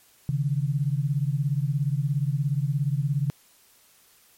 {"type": "beating tone pair", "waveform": "sine", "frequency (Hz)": [136.1, 153.1], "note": ["C#3", "D#3"], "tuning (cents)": [-31, -28], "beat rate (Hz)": 17, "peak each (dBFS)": [-24, -26], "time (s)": [0.29, 3.3], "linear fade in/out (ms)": 0, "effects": ["white hiss -58 dBFS RMS until 4.37 s", "MP3 64 kbps"]}